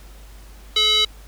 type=tone with band-pass filter; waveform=square; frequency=430 Hz; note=A4; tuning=40 cents flat; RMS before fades=-17 dBFS; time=0.76-1.05 s; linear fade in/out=5 ms; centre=3600 Hz; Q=8.4; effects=added 50 Hz sine -40 dBFS peak until 1.27 s + pink hiss -49 dBFS RMS until 1.27 s